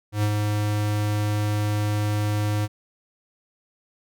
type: tone with ADSR envelope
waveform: square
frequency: 104.8 Hz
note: G#2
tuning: 16 cents sharp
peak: -19 dBFS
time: 0.12-2.68 s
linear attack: 110 ms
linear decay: 61 ms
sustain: -3 dB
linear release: 39 ms
effects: none